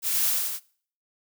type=noise with echo; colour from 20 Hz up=blue; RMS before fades=-26 dBFS; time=0.02-0.34 s; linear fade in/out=50 ms; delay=87 ms; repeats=3; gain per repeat=-2 dB; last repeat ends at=0.601 s; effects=noise-tail reverb RT60 0.5 s tail -22 dB re dry